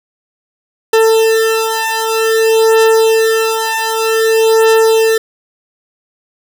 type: beating tone pair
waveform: 40% pulse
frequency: 445.8 / 446.33 Hz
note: A4 / A4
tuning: +23 / +25 cents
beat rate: 0.53 Hz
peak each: -11 dBFS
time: 0.93-5.18 s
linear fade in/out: 5 ms
effects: none